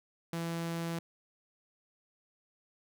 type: tone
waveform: sawtooth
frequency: 167.3 Hz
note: E3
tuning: 26 cents sharp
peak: -30 dBFS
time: 0.33-0.99 s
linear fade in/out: 2 ms
effects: none